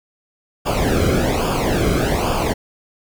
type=noise with flanger; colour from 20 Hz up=brown; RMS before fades=-18 dBFS; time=0.65-2.54 s; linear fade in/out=20 ms; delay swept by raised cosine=0.5 to 1.12 ms; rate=1.2 Hz; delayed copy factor=-0.8; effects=none

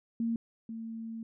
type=tone pair in turn; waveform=sine; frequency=230 / 225.9 Hz; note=A#3 / A3; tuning=-23 / +46 cents; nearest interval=unison; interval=31 cents; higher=first; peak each=-28 / -37 dBFS; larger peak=first; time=0.2-0.36 / 0.69-1.23 s; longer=second; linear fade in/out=2 ms; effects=none

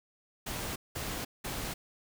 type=noise bursts; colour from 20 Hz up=pink; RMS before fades=-37 dBFS; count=3; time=0.46-1.74 s; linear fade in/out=10 ms; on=300 ms; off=190 ms; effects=none

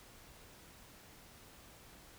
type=silence; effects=pink hiss -58 dBFS RMS until 2.18 s

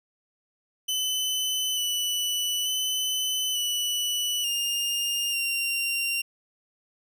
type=tone with pitch steps; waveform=sawtooth; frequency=3024 / 2969 / 3023 / 2960 / 2814 / 2768 Hz; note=F#7 / F#7 / F#7 / F#7 / F7 / F7; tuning=+37 / +5 / +36 / 0 / +12 / -16 cents; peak=-22 dBFS; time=0.88-6.22 s; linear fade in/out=10 ms; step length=890 ms; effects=none

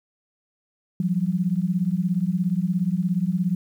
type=beating tone pair; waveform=sine; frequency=171.7 / 188.7 Hz; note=F3 / F#3; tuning=-29 / +34 cents; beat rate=17 Hz; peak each=-23 / -23 dBFS; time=1-3.55 s; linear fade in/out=2 ms; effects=9-bit

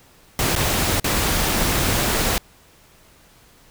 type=noise with dropouts; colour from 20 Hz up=pink; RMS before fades=-20 dBFS; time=0.39-2.38 s; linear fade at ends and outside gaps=1 ms; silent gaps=0.554-0.561 / 0.999-1.043 s; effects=pink hiss -52 dBFS RMS until 3.7 s

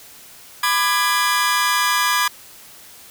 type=chord; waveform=sawtooth; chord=G# diminished; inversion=first; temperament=just; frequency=996.7 / 1196.1 / 1661.2 Hz; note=B5 / D6 / G#6; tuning=+16 / +31 / 0 cents; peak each=-17 dBFS; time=0.63-2.28 s; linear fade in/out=5 ms; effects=white hiss -43 dBFS RMS until 3.1 s

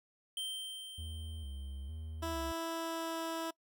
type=tone with exponential decay; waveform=square; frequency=3132 Hz; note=G7; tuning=2 cents flat; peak=-36 dBFS; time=0.37-2.58 s; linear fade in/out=2 ms; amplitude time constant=480 ms
type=tone with vibrato; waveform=triangle; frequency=73.42 Hz; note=D2; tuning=in tune; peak=-39 dBFS; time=0.98-2.52 s; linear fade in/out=5 ms; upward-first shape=square; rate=1.1 Hz; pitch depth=130 cents each way
type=tone with pitch glide; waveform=15% pulse; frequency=329.6 to 327.7 Hz; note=E4 to E4; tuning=0 to -10 cents; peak=-30 dBFS; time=2.22-3.51 s; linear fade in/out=10 ms; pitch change=-10 cents; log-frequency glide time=2.73-3.25 s
effects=noise-tail reverb RT60 0.1 s tail -23 dB re dry

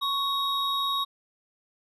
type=tone pair together; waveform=triangle; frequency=1108.7 / 3777 Hz; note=C#6 / A#7; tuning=0 / +22 cents; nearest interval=octave + major sixth; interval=2122 cents; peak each=-26 dBFS; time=0.01-1.05 s; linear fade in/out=20 ms; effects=resampled to 32000 Hz

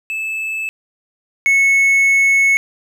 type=tone pair in turn; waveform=triangle; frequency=2618 / 2200 Hz; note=E7 / C#7; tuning=-13 / -14 cents; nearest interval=minor third; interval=301 cents; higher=first; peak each=-18 / -8 dBFS; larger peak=second; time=0.1-0.69 / 1.46-2.57 s; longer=second; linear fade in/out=0 ms; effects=none

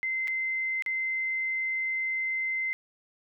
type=tone with dropouts; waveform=sine; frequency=2071 Hz; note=C7; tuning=18 cents flat; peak=-27 dBFS; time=0.03-2.73 s; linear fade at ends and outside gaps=0 ms; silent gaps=0.274-0.28 / 0.823-0.862 s; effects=none

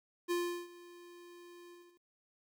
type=tone with ADSR envelope; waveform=square; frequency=349.2 Hz; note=F4; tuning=in tune; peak=-31 dBFS; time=0.28-2.01 s; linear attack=31 ms; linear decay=360 ms; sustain=-21 dB; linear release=330 ms; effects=12-bit

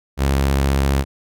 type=tone with vibrato; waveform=sawtooth; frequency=68.5 Hz; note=C#2; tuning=20 cents flat; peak=-11 dBFS; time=0.17-1.05 s; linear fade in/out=50 ms; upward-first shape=triangle; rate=15 Hz; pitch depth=36 cents each way; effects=none

